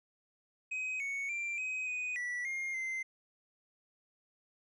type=tone with pitch steps; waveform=triangle; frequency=2523 / 2220 / 2363 / 2523 / 2491 / 1955 / 2127 / 2077 Hz; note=D#7 / C#7 / D7 / D#7 / D#7 / B6 / C7 / C7; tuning=+23 / +2 / +10 / +23 / +1 / -18 / +28 / -13 cents; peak=-33 dBFS; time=0.71-3.03 s; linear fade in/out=10 ms; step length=290 ms; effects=resampled to 24000 Hz